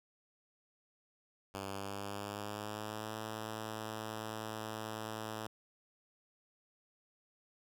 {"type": "tone with pitch glide", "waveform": "5% pulse", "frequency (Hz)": [98, 109.37], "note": ["G2", "A2"], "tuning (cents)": [0, -10], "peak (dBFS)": -29, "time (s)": [1.54, 5.47], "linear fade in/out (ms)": 5, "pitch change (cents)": 190, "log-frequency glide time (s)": [1.67, 3.16], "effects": []}